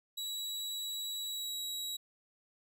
sawtooth tone with pitch glide, 3897 to 3870 Hz, B7 to B7, -24 to -36 cents, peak -34 dBFS, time 0.17-1.97 s, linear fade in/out 10 ms, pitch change -12 cents, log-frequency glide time 1.26-1.59 s, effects none

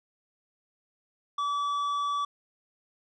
sine tone with tanh clipping, 1150 Hz, D6, 37 cents flat, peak -28 dBFS, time 1.38-2.25 s, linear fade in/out 5 ms, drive 8 dB, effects none

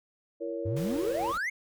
sine chord, A# diminished, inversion second, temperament just, 335.6 / 466.2 / 559.4 Hz, E4 / A#4 / C#5, +31 / 0 / +16 cents, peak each -36 dBFS, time 0.4-1.33 s, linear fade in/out 20 ms
triangle exponential sweep, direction up, 90 to 2217 Hz, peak -27 dBFS, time 0.65-1.5 s, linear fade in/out 10 ms
pink noise, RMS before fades -44 dBFS, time 0.76-1.38 s, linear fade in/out 10 ms
effects none

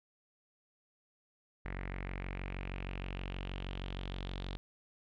sawtooth tone with low-pass filter sweep, 46.35 Hz, F#1, 4 cents sharp, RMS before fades -41 dBFS, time 1.65-4.57 s, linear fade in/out 0 ms, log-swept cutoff 2000 to 3700 Hz, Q 4.3, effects none

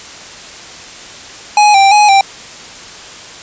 square tone with vibrato, 810 Hz, G#5, 43 cents flat, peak -5 dBFS, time 1.57-2.21 s, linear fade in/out 2 ms, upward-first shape square, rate 2.9 Hz, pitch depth 54 cents each way, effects white hiss -31 dBFS RMS until 3.42 s + resampled to 16000 Hz

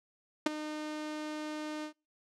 sawtooth tone with ADSR envelope, 305 Hz, D#4, 34 cents flat, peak -18 dBFS, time 0.46-1.93 s, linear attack 5 ms, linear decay 14 ms, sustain -15 dB, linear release 93 ms, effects noise-tail reverb RT60 0.3 s tail -26 dB re dry + low-pass 7000 Hz 12 dB/octave

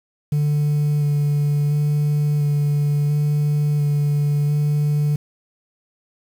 sine tone with vibrato, 146.83 Hz, D3, in tune, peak -13 dBFS, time 0.32-5.16 s, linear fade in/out 5 ms, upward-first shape square, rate 0.72 Hz, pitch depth 11 cents each way, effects tanh soft clip ceiling -15 dBFS + 7-bit

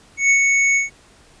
square tone with ADSR envelope, 2216 Hz, C#7, 1 cent flat, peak -11 dBFS, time 0.17-0.9 s, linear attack 130 ms, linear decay 88 ms, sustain -3 dB, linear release 140 ms, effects pink hiss -50 dBFS RMS until 1.4 s + resampled to 22050 Hz

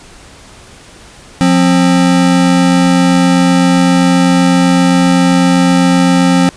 square tone pair together, 177.83 / 265.6 Hz, F3 / C4, +32 / +26 cents, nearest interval perfect fifth, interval 694 cents, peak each -10 dBFS, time 1.41-6.49 s, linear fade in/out 0 ms, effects pink hiss -37 dBFS RMS until 6.56 s + resampled to 22050 Hz

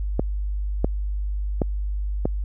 clicks, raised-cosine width 2 ms, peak -7 dBFS, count 4, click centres 0.195 / 0.845 / 1.618 / 2.255 s, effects added 50 Hz sine -23 dBFS peak until 2.44 s

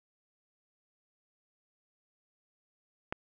click, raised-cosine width 0.5 ms, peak -18 dBFS, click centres 3.125 s, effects none

